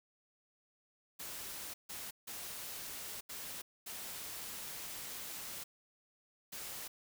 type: noise bursts at uneven times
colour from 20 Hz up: white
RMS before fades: -45 dBFS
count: 6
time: 1.19-1.74 / 1.89-2.11 / 2.27-3.21 / 3.29-3.62 / 3.86-5.64 / 6.52-6.88 s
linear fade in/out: 10 ms
effects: none